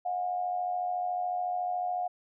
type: tone with amplitude modulation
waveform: sine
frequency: 720 Hz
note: F#5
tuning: 47 cents flat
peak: -26 dBFS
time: 0.05-2.08 s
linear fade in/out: 10 ms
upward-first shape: sine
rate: 93.9 Hz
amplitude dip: 55%
effects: none